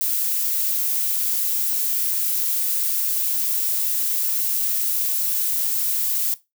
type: noise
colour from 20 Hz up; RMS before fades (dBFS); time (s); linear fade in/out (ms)
violet; -22; 0.01-6.34; 0
effects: noise-tail reverb RT60 0.2 s tail -17 dB re dry